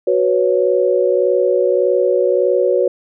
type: chord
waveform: sine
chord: F# suspended fourth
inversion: none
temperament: just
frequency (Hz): 370 / 493.3 / 555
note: F#4 / B4 / C#5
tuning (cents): 0 / -2 / +2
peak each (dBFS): -16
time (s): 0.07-2.88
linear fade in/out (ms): 5
effects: none